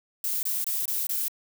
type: noise bursts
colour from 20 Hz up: violet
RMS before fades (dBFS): -28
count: 5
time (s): 0.24-1.282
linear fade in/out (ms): 2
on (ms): 190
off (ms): 23
effects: none